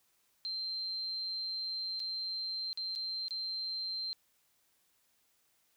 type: tone with dropouts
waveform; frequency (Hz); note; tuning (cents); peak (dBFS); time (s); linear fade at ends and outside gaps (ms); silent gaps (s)
sine; 4139; C8; -20; -35; 0.45-4.13; 0; 1.995-2.001 / 2.73-2.774 / 2.952-2.959 / 3.282-3.308
effects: white hiss -73 dBFS RMS until 5.76 s